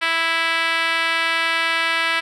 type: tone with band-pass filter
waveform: 5% pulse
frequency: 329.6 Hz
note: E4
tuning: in tune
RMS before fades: -20 dBFS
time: 0.01-2.21 s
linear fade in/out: 20 ms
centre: 1900 Hz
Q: 1.1
effects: none

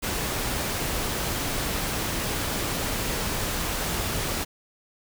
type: noise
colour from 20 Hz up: pink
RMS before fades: -28 dBFS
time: 0.02-4.45 s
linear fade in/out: 20 ms
effects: none

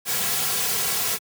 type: noise with comb filter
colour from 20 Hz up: white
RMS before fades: -24 dBFS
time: 0.05-1.19 s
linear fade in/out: 50 ms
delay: 3.3 ms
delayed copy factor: -1
effects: high-pass 100 Hz 12 dB/octave

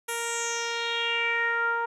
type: tone with low-pass filter sweep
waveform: 10% pulse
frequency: 466.2 Hz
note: A#4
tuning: in tune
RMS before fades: -28 dBFS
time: 0.08-1.86 s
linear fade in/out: 10 ms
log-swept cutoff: 11000 to 1100 Hz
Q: 4.4
effects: none

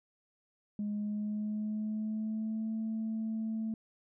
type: tone with pitch glide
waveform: sine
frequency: 207.7 to 221.3 Hz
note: G#3 to A3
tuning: 0 to +10 cents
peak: -31 dBFS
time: 0.79-3.74 s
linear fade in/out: 2 ms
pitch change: +110 cents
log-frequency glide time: 0.91-2.72 s
effects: tanh soft clip ceiling -29 dBFS

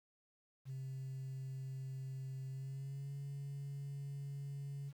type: tone with pitch glide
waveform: sine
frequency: 132.9 to 140.15 Hz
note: C3 to C#3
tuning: +27 to +19 cents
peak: -40 dBFS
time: 0.65-4.93 s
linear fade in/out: 50 ms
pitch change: +92 cents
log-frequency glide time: 2.49-3.13 s
effects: tanh soft clip ceiling -40 dBFS + 11-bit

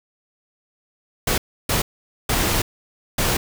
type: noise bursts at uneven times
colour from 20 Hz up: pink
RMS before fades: -20 dBFS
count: 4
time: 1.27-1.38 / 1.69-1.82 / 2.29-2.62 / 3.18-3.37 s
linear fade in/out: 5 ms
effects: none

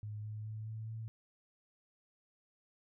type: tone with pitch steps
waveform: sine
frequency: 105.7 / 107.18 / 108.67 / 110.19 / 111.73 Hz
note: G#2 / A2 / A2 / A2 / A2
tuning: +31 / -45 / -21 / +3 / +27 cents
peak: -40 dBFS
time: 0.03-1.08 s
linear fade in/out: 0 ms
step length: 210 ms
effects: none

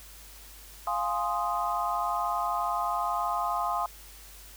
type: chord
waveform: sine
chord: F minor seventh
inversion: none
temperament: equal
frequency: 698.5 / 830.6 / 1046.5 / 1244.5 Hz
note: F5 / Ab5 / C6 / Eb6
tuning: 0 / 0 / 0 / 0 cents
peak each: -32 / -33 / -31 / -32 dBFS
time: 0.87-3.86 s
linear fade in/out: 2 ms
effects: added 50 Hz sine -50 dBFS peak until 4.56 s + white hiss -50 dBFS RMS until 4.56 s

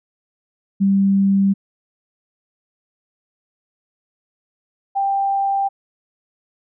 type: tone pair in turn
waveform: sine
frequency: 196.2 / 788.9 Hz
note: G3 / G5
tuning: +2 / +11 cents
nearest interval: 2 octaves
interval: 2409 cents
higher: second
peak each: -12 / -16 dBFS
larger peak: first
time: 0.8-1.54 / 4.95-5.69 s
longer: neither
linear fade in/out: 20 ms
effects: none

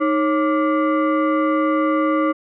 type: tone with frequency modulation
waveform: sine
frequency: 311.1 Hz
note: D#4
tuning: in tune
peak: -15 dBFS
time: 0-2.33 s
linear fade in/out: 20 ms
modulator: 860 Hz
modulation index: 1.1
effects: none

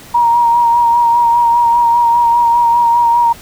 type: tone with vibrato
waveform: sine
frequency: 943 Hz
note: A#5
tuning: 20 cents sharp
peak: -7 dBFS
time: 0.14-3.33 s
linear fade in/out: 10 ms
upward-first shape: sine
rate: 5 Hz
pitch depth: 26 cents each way
effects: pink hiss -36 dBFS RMS until 3.41 s

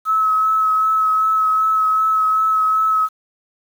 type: tone with vibrato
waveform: sine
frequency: 1290 Hz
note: E6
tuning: 38 cents flat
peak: -13 dBFS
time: 0.05-3.09 s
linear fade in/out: 50 ms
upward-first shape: triangle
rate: 2.6 Hz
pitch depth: 17 cents each way
effects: 7-bit

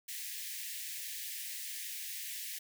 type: high-pass noise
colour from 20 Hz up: white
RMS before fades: -42 dBFS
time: 0.08-2.59 s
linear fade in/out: 10 ms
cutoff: 1700 Hz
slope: 96 dB/octave
effects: none

